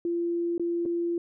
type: tone with dropouts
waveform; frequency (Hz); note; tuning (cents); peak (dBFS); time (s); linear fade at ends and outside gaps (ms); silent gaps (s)
sine; 342.5; F4; -34; -25; 0.05-1.18; 2; 0.58-0.596 / 0.854-0.859
effects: none